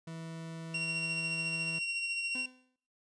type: tone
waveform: 40% pulse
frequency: 163.6 Hz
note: E3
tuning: 13 cents flat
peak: -40 dBFS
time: 0.07-1.79 s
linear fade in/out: 5 ms
type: tone with tremolo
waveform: 40% pulse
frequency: 2746 Hz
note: F7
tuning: 30 cents flat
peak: -30 dBFS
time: 0.74-2.46 s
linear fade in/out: 5 ms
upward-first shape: sine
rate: 14 Hz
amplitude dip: 35%
type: tone with exponential decay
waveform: 40% pulse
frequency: 255.2 Hz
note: C4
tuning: 43 cents flat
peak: -40 dBFS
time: 2.35-2.76 s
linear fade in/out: 2 ms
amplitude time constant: 89 ms
effects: noise-tail reverb RT60 0.6 s tail -24 dB re dry + resampled to 22050 Hz